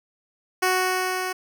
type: tone with level ramp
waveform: 10% pulse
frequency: 370 Hz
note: F#4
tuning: in tune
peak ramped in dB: -10 to -18 dBFS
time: 0.62-1.33 s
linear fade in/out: 10 ms
effects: none